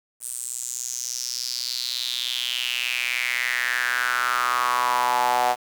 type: tone with high-pass filter sweep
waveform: sawtooth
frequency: 123.47 Hz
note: B2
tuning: in tune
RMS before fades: -25 dBFS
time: 0.2-5.56 s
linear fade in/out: 50 ms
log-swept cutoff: 9100 to 740 Hz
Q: 5.4
effects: 7-bit